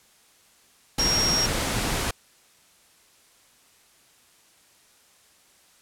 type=tone in noise; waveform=sine; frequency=5588 Hz; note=F8; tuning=in tune; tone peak=-21 dBFS; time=0.99-1.46 s; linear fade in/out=5 ms; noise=pink; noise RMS=-26 dBFS; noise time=0.98-2.11 s; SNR=+2 dB; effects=white hiss -58 dBFS RMS until 5.81 s + low-pass 11000 Hz 12 dB/octave